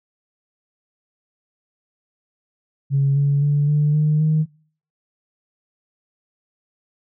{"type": "tone with pitch steps", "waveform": "sine", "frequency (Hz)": [138.59, 141.83, 145.14, 148.54, 152.01, 155.56], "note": ["C#3", "C#3", "D3", "D3", "D#3", "D#3"], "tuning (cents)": [0, 40, -20, 20, -40, 0], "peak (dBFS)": -13, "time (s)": [2.9, 4.46], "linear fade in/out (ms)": 50, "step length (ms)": 260, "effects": ["noise-tail reverb RT60 0.5 s tail -24 dB re dry", "tanh soft clip ceiling -10 dBFS"]}